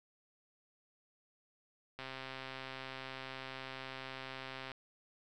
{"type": "click train", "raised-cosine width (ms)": 0.3, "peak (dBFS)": -28, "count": 361, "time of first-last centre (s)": [1.99, 4.717], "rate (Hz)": 132, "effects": []}